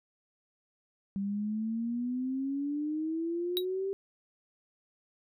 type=exponential sweep; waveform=sine; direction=up; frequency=195.2 to 394.8 Hz; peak=-30 dBFS; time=1.16-3.93 s; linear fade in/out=0 ms
type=tone with exponential decay; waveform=square; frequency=3833 Hz; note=A#7; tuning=47 cents sharp; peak=-25 dBFS; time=3.57-3.65 s; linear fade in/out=0 ms; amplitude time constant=16 ms
effects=none